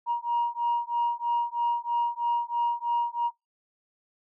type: beating tone pair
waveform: sine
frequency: 946 / 949.1 Hz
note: A#5 / A#5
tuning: +25 / +31 cents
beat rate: 3.1 Hz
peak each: -26 dBFS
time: 0.06-3.31 s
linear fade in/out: 50 ms
effects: noise-tail reverb RT60 0.2 s tail -24 dB re dry + tanh soft clip ceiling -19 dBFS